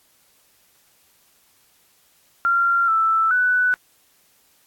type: tone with pitch steps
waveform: sine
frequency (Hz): 1381 / 1323 / 1490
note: F6 / E6 / F#6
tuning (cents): -20 / +6 / +12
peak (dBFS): -15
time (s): 2.45-3.74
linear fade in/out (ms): 0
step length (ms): 430
effects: white hiss -59 dBFS RMS until 4.66 s + AAC 64 kbps